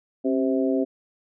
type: harmonic tone with a mistuned harmonic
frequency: 130.1 Hz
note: C3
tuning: 9 cents flat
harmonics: 2 / 3 / 4 / 5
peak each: -22 / -26 / -28 / -30 dBFS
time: 0.24-0.85 s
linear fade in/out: 20 ms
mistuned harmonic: 2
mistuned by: +57 cents
effects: none